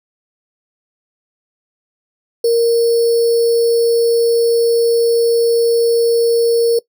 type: tone with sample-and-hold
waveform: sine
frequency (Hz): 466.2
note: A#4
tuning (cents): 0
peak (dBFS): -9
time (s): 2.44-6.79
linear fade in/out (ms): 5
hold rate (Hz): 4900
effects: noise-tail reverb RT60 0.1 s tail -21 dB re dry